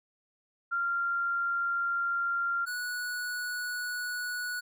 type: tone pair in turn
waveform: sine / square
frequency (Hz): 1387 / 1469.5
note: F6 / F#6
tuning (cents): -12 / -12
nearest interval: minor second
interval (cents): 100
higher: second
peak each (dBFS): -27 / -33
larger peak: first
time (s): 0.71-2.66 / 2.66-4.61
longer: neither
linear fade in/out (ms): 20
effects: none